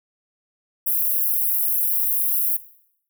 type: high-pass noise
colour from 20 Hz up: white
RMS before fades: -21 dBFS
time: 0.86-2.57 s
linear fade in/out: 10 ms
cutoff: 11000 Hz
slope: 48 dB/octave
effects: noise-tail reverb RT60 0.7 s tail -17 dB re dry